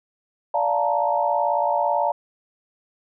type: chord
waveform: sine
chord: Bb major seventh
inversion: first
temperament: just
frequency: 582.7 / 699.2 / 874.1 / 932.3 Hz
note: D5 / F5 / A5 / Bb5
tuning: -14 / +2 / -12 / 0 cents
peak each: -24 dBFS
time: 0.54-2.12 s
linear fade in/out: 5 ms
effects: none